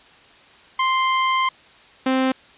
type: tone pair in turn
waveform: sawtooth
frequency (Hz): 1046.5 / 261.6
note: C6 / C4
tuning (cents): 0 / 0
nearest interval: 2 octaves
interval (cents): 2400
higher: first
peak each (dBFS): -13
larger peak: neither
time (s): 0.79-1.49 / 2.06-2.32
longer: first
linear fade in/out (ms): 5
effects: white hiss -49 dBFS RMS until 2.57 s + resampled to 8000 Hz